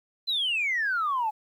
sine exponential sweep, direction down, 4103 to 830.6 Hz, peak -23 dBFS, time 0.27-1.31 s, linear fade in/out 20 ms, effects tanh soft clip ceiling -20 dBFS + 10-bit

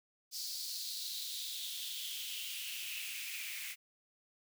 white noise with high-pass filter sweep, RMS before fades -42 dBFS, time 0.31-3.76 s, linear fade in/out 50 ms, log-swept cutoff 4800 to 2200 Hz, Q 4.8, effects none

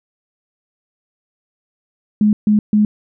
sine tone bursts, 210.5 Hz, G#3, 24 cents sharp, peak -9 dBFS, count 3, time 2.21-2.85 s, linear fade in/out 2 ms, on 120 ms, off 140 ms, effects none

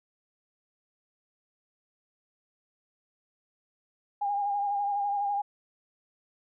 sine tone with vibrato, 810 Hz, G#5, 43 cents flat, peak -26 dBFS, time 4.21-5.42 s, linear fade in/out 10 ms, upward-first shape sine, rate 12 Hz, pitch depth 33 cents each way, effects none

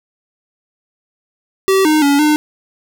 square tone with pitch steps, 384.8 / 307.9 / 283.2 / 302.2 Hz, G4 / D#4 / C#4 / D4, -32 / -18 / +37 / +50 cents, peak -10 dBFS, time 1.68-2.36 s, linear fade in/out 0 ms, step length 170 ms, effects none

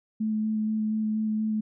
sine tone with vibrato, 216.5 Hz, A3, 28 cents flat, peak -24 dBFS, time 0.2-1.61 s, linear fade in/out 10 ms, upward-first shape square, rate 4.2 Hz, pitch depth 9 cents each way, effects none

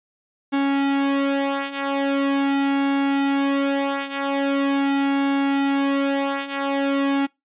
sawtooth tone with flanger, 277.2 Hz, C#4, in tune, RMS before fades -21 dBFS, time 0.52-7.27 s, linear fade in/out 20 ms, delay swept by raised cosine 1.6 to 5.6 ms, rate 0.21 Hz, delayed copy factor -0.7, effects noise-tail reverb RT60 0.2 s tail -23 dB re dry + resampled to 8000 Hz

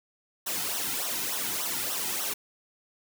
white noise with flanger, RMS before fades -31 dBFS, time 0.46-2.34 s, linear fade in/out 10 ms, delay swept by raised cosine 0.42 to 1.82 ms, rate 3.4 Hz, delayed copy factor -0.85, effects none

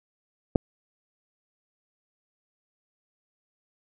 clicks, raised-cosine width 2 ms, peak -25 / -6 dBFS, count 2, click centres 0.554 / 0.558 s, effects none

